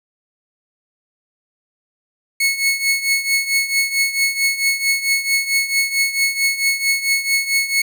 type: tone with tremolo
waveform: sawtooth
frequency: 2196 Hz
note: C#7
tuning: 17 cents flat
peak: -9 dBFS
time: 2.4-7.82 s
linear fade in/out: 5 ms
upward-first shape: triangle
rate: 4.5 Hz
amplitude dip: 80%
effects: none